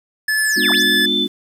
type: tone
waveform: square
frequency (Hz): 1730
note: A6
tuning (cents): -30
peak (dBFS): -16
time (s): 0.28-1.06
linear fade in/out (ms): 5
type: linear two-way sweep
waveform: sine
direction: down then up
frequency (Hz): 11000 to 611 to 7230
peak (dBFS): -23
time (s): 0.37-0.83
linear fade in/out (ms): 10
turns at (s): 0.71
type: chord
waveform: sine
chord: G# diminished seventh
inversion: none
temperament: just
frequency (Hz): 207.7 / 249.2 / 299 / 358.8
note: G#3 / B3 / D4 / F4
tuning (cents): 0 / +16 / +31 / +47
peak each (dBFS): -25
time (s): 0.56-1.28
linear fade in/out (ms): 10
type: tone with vibrato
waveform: sine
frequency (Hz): 3520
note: A7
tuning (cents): 0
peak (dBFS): -16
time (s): 0.61-1.28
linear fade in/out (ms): 50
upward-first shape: triangle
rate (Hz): 4.2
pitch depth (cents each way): 10
effects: resampled to 32000 Hz + 7-bit